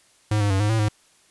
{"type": "tone with pitch steps", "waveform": "square", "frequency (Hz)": [106.2, 102.4, 96.3, 104.8, 111.7, 105.9], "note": ["G#2", "G#2", "G2", "G#2", "A2", "G#2"], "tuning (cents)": [39, -24, -30, 16, 27, 34], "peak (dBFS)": -19, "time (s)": [0.31, 0.886], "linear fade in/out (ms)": 5, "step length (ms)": 96, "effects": ["white hiss -58 dBFS RMS until 1.3 s", "resampled to 24000 Hz"]}